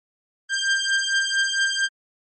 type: beating tone pair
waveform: sawtooth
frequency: 1586 / 1590.4 Hz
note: G6 / G6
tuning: +20 / +25 cents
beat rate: 4.4 Hz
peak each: -19 dBFS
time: 0.49-1.89 s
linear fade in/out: 50 ms
effects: MP3 32 kbps